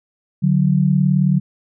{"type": "tone pair together", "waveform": "sine", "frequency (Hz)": [146.24, 185], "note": ["D3", "F#3"], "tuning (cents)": [-7, 0], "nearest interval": "major third", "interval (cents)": 407, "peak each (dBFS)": -15, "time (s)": [0.42, 1.4], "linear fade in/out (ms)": 20, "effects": []}